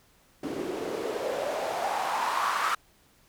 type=noise with band-pass filter sweep; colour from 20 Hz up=white; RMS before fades=-30 dBFS; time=0.43-2.75 s; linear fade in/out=5 ms; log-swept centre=300 to 1300 Hz; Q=3.9; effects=pink hiss -62 dBFS RMS until 3.28 s